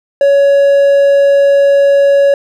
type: tone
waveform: triangle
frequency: 560 Hz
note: C#5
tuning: 18 cents sharp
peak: -3 dBFS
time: 0.21-2.34 s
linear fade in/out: 2 ms
effects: none